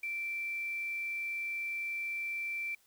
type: tone with quantisation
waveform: sine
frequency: 2343 Hz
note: D7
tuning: 5 cents flat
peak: -34 dBFS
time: 0.03-2.75 s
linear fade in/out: 5 ms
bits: 9
effects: white hiss -68 dBFS RMS until 2.86 s